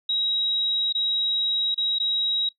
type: tone with dropouts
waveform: sine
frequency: 3830 Hz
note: A#7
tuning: 46 cents sharp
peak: -21 dBFS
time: 0.09-2.49 s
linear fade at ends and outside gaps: 5 ms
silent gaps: 0.926-0.949 / 1.745-1.777 / 1.986-1.999 s
effects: noise-tail reverb RT60 0.1 s tail -17 dB re dry